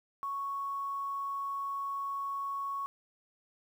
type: tone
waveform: sine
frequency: 1108.7 Hz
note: C#6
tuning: in tune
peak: -33 dBFS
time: 0.23-2.86 s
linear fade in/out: 0 ms
effects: 10-bit